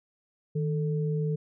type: tone pair together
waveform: sine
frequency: 155.56 / 440 Hz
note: D#3 / A4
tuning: 0 / 0 cents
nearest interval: octave + tritone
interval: 1800 cents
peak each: -26 / -33 dBFS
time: 0.55-1.36 s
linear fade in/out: 10 ms
effects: none